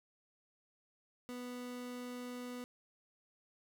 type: tone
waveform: 30% pulse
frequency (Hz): 246.9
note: B3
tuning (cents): 0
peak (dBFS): -40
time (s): 1.29-2.64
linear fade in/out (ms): 0
effects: none